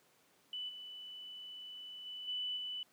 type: tone with level steps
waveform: sine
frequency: 2986 Hz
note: F#7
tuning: 15 cents sharp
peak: -39 / -46 / -43 / -36 / -39 dBFS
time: 0.53-2.83 s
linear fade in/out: 2 ms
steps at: 0.68 / 2.05 / 2.27 / 2.56 s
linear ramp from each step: 20 ms
effects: pink hiss -69 dBFS RMS until 2.92 s + high-pass 200 Hz 12 dB/octave